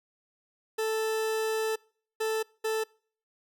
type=tone bursts at uneven times; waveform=40% pulse; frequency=440 Hz; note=A4; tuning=in tune; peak=-26 dBFS; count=3; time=0.78-1.76 / 2.2-2.43 / 2.64-2.84 s; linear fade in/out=10 ms; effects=noise-tail reverb RT60 0.5 s tail -26 dB re dry